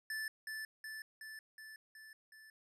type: tone with echo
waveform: square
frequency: 1753 Hz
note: A6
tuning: 7 cents flat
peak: -39 dBFS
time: 0.1-0.28 s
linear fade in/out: 2 ms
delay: 370 ms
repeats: 6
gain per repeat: -3 dB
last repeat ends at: 2.5 s
effects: resampled to 32000 Hz